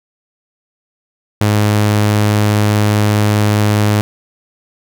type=tone; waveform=sawtooth; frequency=104.9 Hz; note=G#2; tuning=18 cents sharp; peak=-6 dBFS; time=1.41-4.01 s; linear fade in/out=0 ms; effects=none